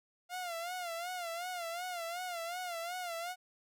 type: tone with vibrato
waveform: sawtooth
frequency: 698.5 Hz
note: F5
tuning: in tune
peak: -34 dBFS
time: 0.29-3.36 s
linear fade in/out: 50 ms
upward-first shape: sine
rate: 2.7 Hz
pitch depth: 91 cents each way
effects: none